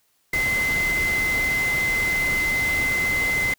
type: tone in noise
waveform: sine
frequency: 2056 Hz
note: C7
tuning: 31 cents flat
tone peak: -20 dBFS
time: 0.33-3.54 s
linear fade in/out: 5 ms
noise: pink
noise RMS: -30 dBFS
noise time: 0.33-3.54 s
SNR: +7 dB
effects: white hiss -66 dBFS RMS until 3.58 s